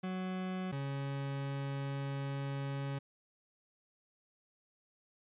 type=tone pair in turn; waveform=40% pulse; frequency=185.6 / 138.64 Hz; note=F#3 / C#3; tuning=+6 / +1 cents; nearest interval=perfect fourth; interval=505 cents; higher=first; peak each=-35 / -35 dBFS; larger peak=neither; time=0.03-0.72 / 0.72-2.99 s; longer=second; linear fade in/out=10 ms; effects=resampled to 8000 Hz